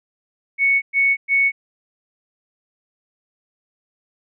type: tone bursts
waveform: sine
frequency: 2217 Hz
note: C#7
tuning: in tune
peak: -13 dBFS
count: 3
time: 0.58-1.52 s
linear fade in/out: 50 ms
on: 240 ms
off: 110 ms
effects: none